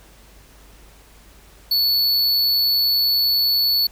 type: tone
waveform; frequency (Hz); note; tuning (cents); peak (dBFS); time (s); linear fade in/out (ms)
square; 4435; C#8; 0; -16; 1.71-3.87; 5
effects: added 50 Hz sine -48 dBFS peak until 3.91 s + pink hiss -50 dBFS RMS until 3.91 s